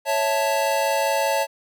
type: chord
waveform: square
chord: A major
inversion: first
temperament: equal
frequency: 554.4 / 659.3 / 880 Hz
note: C#5 / E5 / A5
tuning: 0 / 0 / 0 cents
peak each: -24 / -26 / -24 dBFS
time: 0.05-1.47 s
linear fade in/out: 50 ms
effects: none